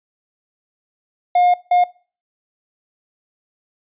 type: tone bursts at uneven times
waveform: triangle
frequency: 714 Hz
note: F5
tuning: 38 cents sharp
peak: -9 dBFS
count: 2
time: 1.35-1.54 / 1.71-1.84 s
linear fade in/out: 5 ms
effects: noise-tail reverb RT60 0.4 s tail -22 dB re dry + resampled to 8000 Hz